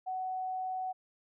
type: tone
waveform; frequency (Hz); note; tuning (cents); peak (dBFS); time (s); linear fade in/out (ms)
sine; 747; F#5; +16; -33; 0.06-0.93; 20
effects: none